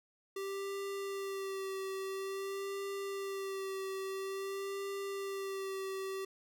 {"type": "tone with vibrato", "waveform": "square", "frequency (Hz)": 390, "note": "G4", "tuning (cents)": -9, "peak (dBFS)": -38, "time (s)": [0.36, 6.25], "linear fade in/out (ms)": 5, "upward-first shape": "sine", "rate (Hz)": 0.49, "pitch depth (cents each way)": 24, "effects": []}